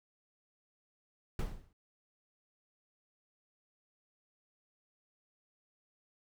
brown noise with exponential decay, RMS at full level -29 dBFS, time 1.39-1.73 s, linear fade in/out 2 ms, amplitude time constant 73 ms, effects none

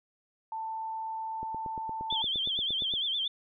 sine tone, 888 Hz, A5, 16 cents sharp, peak -33 dBFS, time 0.52-2.22 s, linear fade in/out 2 ms
click train, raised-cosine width 2 ms, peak -29 dBFS, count 14, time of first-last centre 1.43-2.938 s, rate 8.62 Hz
sine tone with vibrato, 3322 Hz, G#7, in tune, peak -28 dBFS, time 2.1-3.28 s, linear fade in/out 5 ms, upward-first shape sine, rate 8.7 Hz, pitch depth 120 cents each way
effects none

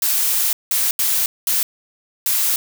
blue noise bursts at uneven times, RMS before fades -18 dBFS, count 5, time 0.02-0.53 / 0.71-0.91 / 0.99-1.26 / 1.47-1.63 / 2.26-2.56 s, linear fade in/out 2 ms, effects none

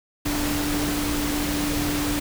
sine tone in noise, 293.7 Hz, D4, in tune, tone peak -25 dBFS, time 0.25-2.2 s, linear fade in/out 10 ms, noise pink, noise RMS -27 dBFS, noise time 0.25-2.2 s, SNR -1 dB, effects none

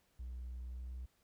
triangle tone with pitch glide, 61.74 to 62.78 Hz, B1 to B1, 0 to +29 cents, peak -39 dBFS, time 0.19-1.06 s, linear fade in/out 10 ms, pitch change +29 cents, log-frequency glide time 0.65-0.93 s, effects tanh soft clip ceiling -38 dBFS + pink hiss -75 dBFS RMS until 1.23 s

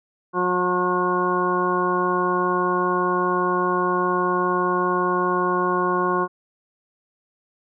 harmonic tone, 180.5 Hz, F#3, 43 cents flat, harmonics 1 / 2 / 3 / 4 / 5 / 6 / 8, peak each -29 / -23 / -31 / -31 / -30 / -22 / -30 dBFS, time 0.33-6.28 s, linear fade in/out 50 ms, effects none

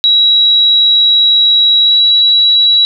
sine tone with pitch glide, 3878 to 3903 Hz, B7 to B7, -32 to -21 cents, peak -5 dBFS, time 0.04-2.85 s, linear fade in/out 0 ms, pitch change +11 cents, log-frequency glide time 1.84-1.95 s, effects none

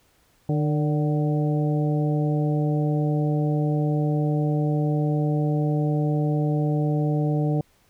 harmonic tone with a mistuned harmonic, 150.7 Hz, D3, 45 cents sharp, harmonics 1 / 2 / 3 / 4 / 5, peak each -21 / -27 / -31 / -33 / -35 dBFS, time 0.49-7.61 s, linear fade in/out 2 ms, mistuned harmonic 4, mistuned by -58 cents, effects pink hiss -62 dBFS RMS until 7.89 s

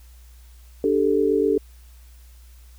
sine chord, D suspended fourth, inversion none, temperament equal, 293.7 / 392 / 440 Hz, D4 / G4 / A4, 0 / 0 / 0 cents, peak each -23 / -21 / -20 dBFS, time 0.84-1.58 s, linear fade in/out 2 ms, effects added 60 Hz sine -44 dBFS peak until 2.78 s + white hiss -57 dBFS RMS until 2.78 s

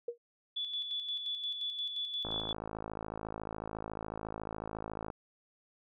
sine tone with exponential decay, 474.5 Hz, A#4, 31 cents sharp, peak -30 dBFS, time 0.08-0.18 s, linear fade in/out 5 ms, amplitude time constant 20 ms
sine tone with tremolo, 3443 Hz, A7, 38 cents flat, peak -33 dBFS, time 0.56-2.53 s, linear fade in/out 10 ms, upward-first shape square, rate 5.7 Hz, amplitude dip 45%
click train, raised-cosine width 1 ms, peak -25 dBFS, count 155, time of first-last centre 2.25-5.102 s, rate 54 Hz
effects none

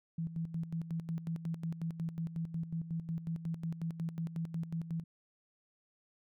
sine tone with tremolo, 164.81 Hz, E3, in tune, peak -33 dBFS, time 0.18-5.04 s, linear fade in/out 5 ms, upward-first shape square, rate 5.5 Hz, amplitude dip 70%, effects none

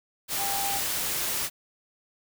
sine tone in noise, 794 Hz, G5, 22 cents sharp, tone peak -31 dBFS, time 0.36-0.81 s, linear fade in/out 50 ms, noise white, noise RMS -29 dBFS, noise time 0.28-1.5 s, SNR -5 dB, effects none

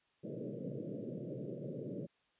pink band-pass noise, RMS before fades -43 dBFS, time 0.23-2.07 s, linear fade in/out 20 ms, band 120 to 590 Hz, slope 96 dB/octave, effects white hiss -75 dBFS RMS until 2.39 s + resampled to 8000 Hz

